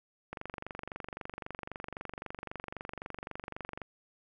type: click train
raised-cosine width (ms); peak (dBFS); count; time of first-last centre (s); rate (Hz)
0.5; -24; 84; 0.33-3.817; 23.8
effects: none